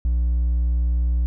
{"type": "tone with hard clipping", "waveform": "sine", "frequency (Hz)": 60.1, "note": "B1", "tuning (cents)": -46, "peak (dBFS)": -18, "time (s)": [0.05, 1.26], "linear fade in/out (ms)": 0, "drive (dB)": 2, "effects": []}